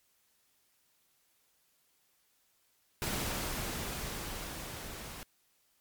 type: noise with level ramp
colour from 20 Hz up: pink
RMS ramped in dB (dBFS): -34 to -45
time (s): 3.02-5.23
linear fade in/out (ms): 0
effects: white hiss -72 dBFS RMS until 5.8 s + MP3 96 kbps